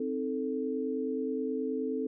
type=chord; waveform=sine; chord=A diminished; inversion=first; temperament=equal; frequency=261.6 / 311.1 / 440 Hz; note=C4 / Eb4 / A4; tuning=0 / 0 / 0 cents; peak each=-33 / -38 / -33 dBFS; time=0-2.07 s; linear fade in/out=5 ms; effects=none